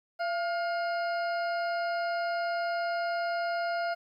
harmonic tone with a mistuned harmonic, 710 Hz, F5, 28 cents sharp, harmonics 1 / 2 / 3 / 4 / 6 / 7, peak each -29 / -35 / -45 / -50 / -48 / -48 dBFS, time 0.19-3.95 s, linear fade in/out 20 ms, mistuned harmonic 1, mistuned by -68 cents, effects 11-bit

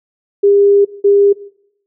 sine tone bursts at uneven times, 402.6 Hz, G4, 46 cents sharp, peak -6 dBFS, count 2, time 0.43-0.85 / 1.04-1.33 s, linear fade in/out 10 ms, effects noise-tail reverb RT60 0.7 s tail -18 dB re dry

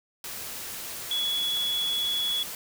sine tone in noise, 3379 Hz, G#7, 29 cents sharp, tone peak -25 dBFS, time 1.11-2.43 s, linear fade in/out 2 ms, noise white, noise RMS -37 dBFS, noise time 0.24-2.55 s, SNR +9 dB, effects none

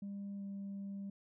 sine tone with pitch glide, 200 to 198.05 Hz, G3 to G3, +35 to +18 cents, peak -39 dBFS, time 0.02-1.1 s, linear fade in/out 5 ms, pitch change -17 cents, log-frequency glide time 0.37-0.42 s, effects tanh soft clip ceiling -39 dBFS

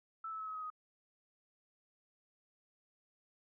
sine tone with pitch steps, 1318.5 / 1304.9 / 1291.4 / 1278 / 1264.8 / 1251.7 Hz, E6 / E6 / E6 / D#6 / D#6 / D#6, 0 / -18 / -36 / +46 / +28 / +10 cents, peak -40 dBFS, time 0.24-0.702 s, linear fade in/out 5 ms, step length 77 ms, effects none

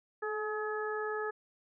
harmonic tone with a mistuned harmonic, 424.6 Hz, G#4, 38 cents sharp, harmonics 1 / 2 / 3 / 4, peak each -35 / -42 / -40 / -40 dBFS, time 0.22-1.31 s, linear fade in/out 10 ms, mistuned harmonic 1, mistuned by +20 cents, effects none

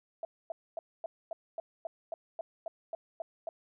sine tone bursts, 659.3 Hz, E5, in tune, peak -34 dBFS, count 13, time 0.23-3.49 s, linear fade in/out 2 ms, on 20 ms, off 250 ms, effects none

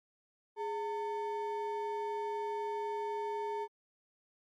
triangle ring-modulated tone, 661 Hz, E5, 5 cents sharp, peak -29 dBFS, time 0.56-3.68 s, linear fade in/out 50 ms, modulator 245 Hz, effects MP3 64 kbps

